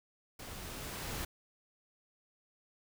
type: noise with level ramp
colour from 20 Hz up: pink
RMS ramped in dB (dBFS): -47 to -39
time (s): 0.39-1.25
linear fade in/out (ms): 5
effects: none